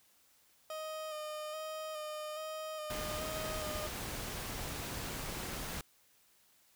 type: tone with vibrato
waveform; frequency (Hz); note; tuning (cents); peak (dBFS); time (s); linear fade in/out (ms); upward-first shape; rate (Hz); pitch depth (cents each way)
30% pulse; 618; D#5; -12; -37; 0.7-3.87; 2; square; 1.2; 21
type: noise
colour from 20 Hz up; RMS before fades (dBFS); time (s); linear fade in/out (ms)
pink; -41; 2.9-5.81; 2
effects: white hiss -68 dBFS RMS until 6.75 s